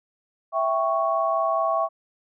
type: chord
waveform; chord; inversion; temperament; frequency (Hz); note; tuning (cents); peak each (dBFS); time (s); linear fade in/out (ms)
sine; C# diminished; first; equal; 659.3 / 784 / 1108.7; E5 / G5 / C#6; 0 / 0 / 0; -23 / -28 / -24; 0.52-1.89; 50
effects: none